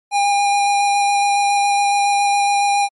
square tone with vibrato, 808 Hz, G#5, 48 cents flat, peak -14 dBFS, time 0.11-2.89 s, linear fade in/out 50 ms, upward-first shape square, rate 7.2 Hz, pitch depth 8 cents each way, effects MP3 48 kbps

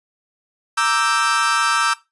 40% pulse chord, E half-diminished seventh, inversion second, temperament equal, 932.3 / 1174.7 / 1318.5 / 1568 Hz, Bb5 / D6 / E6 / G6, 0 / 0 / 0 / 0 cents, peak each -24 / -22 / -18 / -20 dBFS, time 0.77-1.94 s, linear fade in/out 10 ms, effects noise-tail reverb RT60 0.2 s tail -17 dB re dry + resampled to 24000 Hz

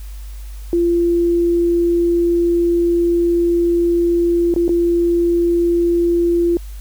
sine tone with dropouts, 343.4 Hz, F4, 29 cents flat, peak -12 dBFS, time 0.73-6.57 s, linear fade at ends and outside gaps 1 ms, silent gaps 4.54-4.562 / 4.68-4.692 s, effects added 50 Hz sine -28 dBFS peak until 6.8 s + white hiss -46 dBFS RMS until 6.8 s

